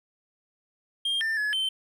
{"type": "tone with pitch steps", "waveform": "triangle", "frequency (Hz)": [3209, 1790, 1700, 3094], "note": ["G7", "A6", "G#6", "G7"], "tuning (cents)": [40, 29, 40, -23], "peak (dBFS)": -23, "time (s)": [1.05, 1.69], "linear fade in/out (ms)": 5, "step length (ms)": 160, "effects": []}